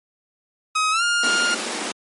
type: tone with pitch glide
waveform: sawtooth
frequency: 1265 to 1411.7 Hz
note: D#6 to F6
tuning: +28 to +18 cents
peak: -14 dBFS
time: 0.75-1.55 s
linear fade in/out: 10 ms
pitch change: +190 cents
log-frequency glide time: 0.91-1.03 s
type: high-pass noise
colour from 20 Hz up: pink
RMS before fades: -27 dBFS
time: 1.23-1.92 s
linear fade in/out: 5 ms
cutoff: 200 Hz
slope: 96 dB/octave
effects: low-pass 11000 Hz 12 dB/octave + MP3 48 kbps